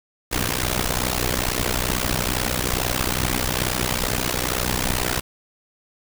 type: noise with amplitude modulation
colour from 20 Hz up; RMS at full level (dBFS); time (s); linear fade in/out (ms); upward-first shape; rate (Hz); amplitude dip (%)
pink; -19; 0.31-5.21; 20; sine; 62.3; 95
effects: none